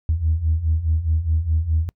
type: beating tone pair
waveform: sine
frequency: 77 / 81.8 Hz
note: D#2 / E2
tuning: -17 / -13 cents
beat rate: 4.8 Hz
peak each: -22 / -18 dBFS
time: 0.09-1.89 s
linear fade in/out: 0 ms
effects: noise-tail reverb RT60 0.1 s tail -26 dB re dry + tanh soft clip ceiling -10 dBFS